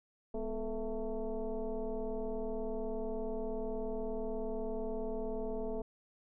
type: tone with frequency modulation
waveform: sine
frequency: 207.7 Hz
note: G#3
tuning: in tune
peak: -34 dBFS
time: 0.34-5.82 s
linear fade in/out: 5 ms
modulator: 228 Hz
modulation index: 2
effects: none